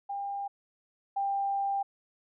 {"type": "tone pair in turn", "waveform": "sine", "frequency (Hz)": [800, 793.1], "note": ["G5", "G5"], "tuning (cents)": [35, 20], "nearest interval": "unison", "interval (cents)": 15, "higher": "first", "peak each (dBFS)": [-32, -27], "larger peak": "second", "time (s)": [[0.09, 0.48], [1.16, 1.83]], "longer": "second", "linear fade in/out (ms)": 10, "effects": []}